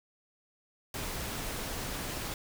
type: noise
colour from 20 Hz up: pink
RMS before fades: -37 dBFS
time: 0.94-2.34 s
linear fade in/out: 2 ms
effects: none